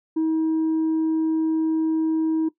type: tone with tanh clipping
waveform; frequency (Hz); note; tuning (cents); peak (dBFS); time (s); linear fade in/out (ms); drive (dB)
sine; 319.1; D#4; +44; -19; 0.16-2.49; 10; 1
effects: noise-tail reverb RT60 0.1 s tail -17 dB re dry